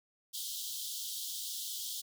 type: high-pass noise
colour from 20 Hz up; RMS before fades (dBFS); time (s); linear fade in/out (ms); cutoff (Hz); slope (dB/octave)
pink; -40; 0.33-2.02; 20; 3100; 96
effects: none